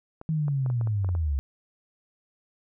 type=clicks; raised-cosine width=1 ms; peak=-26 dBFS; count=9; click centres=0.214 / 0.482 / 0.662 / 0.701 / 0.812 / 0.873 / 1.046 / 1.09 / 1.151 s
type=linear sweep; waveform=sine; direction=down; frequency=161.5 to 65.41 Hz; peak=-23 dBFS; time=0.29-1.39 s; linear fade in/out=0 ms
effects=none